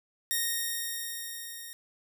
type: tone with level ramp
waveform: 5% pulse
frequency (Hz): 1857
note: A#6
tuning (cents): -7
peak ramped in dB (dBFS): -16 to -31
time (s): 0.31-1.73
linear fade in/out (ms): 0
effects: none